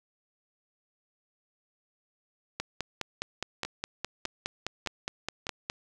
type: two click trains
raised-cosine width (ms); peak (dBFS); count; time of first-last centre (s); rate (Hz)
0.2; -14 / -18; 16 / 4; 2.6-5.699 / 3.65-5.468; 4.84 / 1.65
effects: none